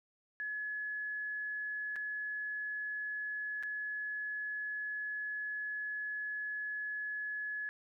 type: tone with dropouts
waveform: sine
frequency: 1700 Hz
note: G#6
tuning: 40 cents sharp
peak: -36 dBFS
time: 0.4-7.69 s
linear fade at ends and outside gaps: 0 ms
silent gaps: 1.958-1.963 / 3.627-3.634 s
effects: none